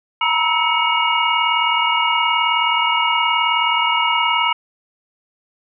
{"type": "tone cluster", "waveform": "sine", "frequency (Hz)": [931, 970, 1304, 2231, 2853], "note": ["A#5", "B5", "E6", "C#7", "F7"], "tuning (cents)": [-2, -31, -19, 11, 36], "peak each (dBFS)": -21, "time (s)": [0.21, 4.53], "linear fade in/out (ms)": 5, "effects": []}